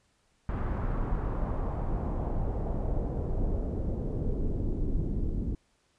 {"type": "noise with low-pass filter sweep", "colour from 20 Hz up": "brown", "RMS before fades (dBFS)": -30, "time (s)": [0.49, 5.55], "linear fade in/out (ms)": 2, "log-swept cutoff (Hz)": [1400, 290], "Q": 1.6, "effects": ["pink hiss -70 dBFS RMS until 5.98 s", "resampled to 22050 Hz"]}